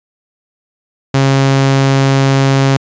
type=tone; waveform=sawtooth; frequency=135.9 Hz; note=C#3; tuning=34 cents flat; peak=-4 dBFS; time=1.14-2.77 s; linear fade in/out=5 ms; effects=resampled to 16000 Hz